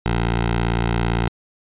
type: tone with notch filter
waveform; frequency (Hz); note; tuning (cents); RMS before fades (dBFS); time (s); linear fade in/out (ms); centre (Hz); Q
10% pulse; 57.7; A#1; -17; -20; 0.06-1.28; 0; 260; 1.9
effects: resampled to 8000 Hz